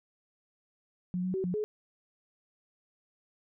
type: tone with pitch steps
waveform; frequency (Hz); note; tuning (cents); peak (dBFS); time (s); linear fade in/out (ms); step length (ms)
sine; 180.5 / 184.8 / 379.5 / 179.4 / 423.5; F#3 / F#3 / F#4 / F3 / G#4; -43 / -2 / +44 / +47 / +34; -29; 1.14-1.64; 0; 100
effects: none